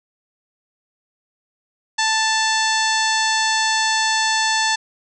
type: harmonic tone with a mistuned harmonic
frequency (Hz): 880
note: A5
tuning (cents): 0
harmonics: 1 / 2 / 3 / 4 / 5 / 6 / 7 / 8 / 9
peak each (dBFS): -21 / -21 / -29 / -26 / -25 / -29 / -27 / -32 / -31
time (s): 1.98-4.76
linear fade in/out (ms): 10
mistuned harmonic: 3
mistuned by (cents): +23
effects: none